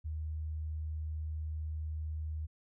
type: tone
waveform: sine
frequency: 77.78 Hz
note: D#2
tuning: in tune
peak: -35 dBFS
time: 0.04-2.47 s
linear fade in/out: 20 ms
effects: none